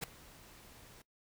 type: noise with ADSR envelope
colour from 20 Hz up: pink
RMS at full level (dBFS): -35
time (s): 0.01-1.02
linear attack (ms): 26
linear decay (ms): 5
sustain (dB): -22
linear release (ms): 4
effects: noise-tail reverb RT60 0.1 s tail -19 dB re dry